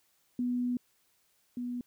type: tone pair in turn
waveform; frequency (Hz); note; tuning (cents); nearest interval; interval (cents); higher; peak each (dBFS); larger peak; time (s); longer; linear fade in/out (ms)
sine; 246.1 / 244.8; B3 / B3; -6 / -15; unison; 9; first; -28 / -33; first; 0.39-0.77 / 1.57-1.81; first; 2
effects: white hiss -71 dBFS RMS until 1.86 s